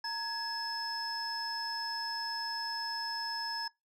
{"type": "tone cluster", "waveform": "sine", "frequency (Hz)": [921, 1678, 5210], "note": ["A#5", "G#6", "E8"], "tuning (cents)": [-21, 17, -21], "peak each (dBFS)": [-38, -39, -36], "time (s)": [0.04, 3.68], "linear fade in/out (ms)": 5, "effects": ["noise-tail reverb RT60 0.2 s tail -23 dB re dry", "tanh soft clip ceiling -28 dBFS"]}